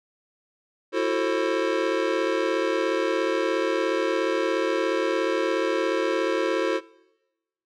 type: chord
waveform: square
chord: F# half-diminished seventh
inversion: third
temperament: just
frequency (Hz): 333 / 370 / 444 / 532.8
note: E4 / F#4 / A4 / C5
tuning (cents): +18 / 0 / +16 / +31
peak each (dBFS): -28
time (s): 0.92-6.81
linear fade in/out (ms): 50
effects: noise-tail reverb RT60 1.0 s tail -22 dB re dry + low-pass 4000 Hz 12 dB/octave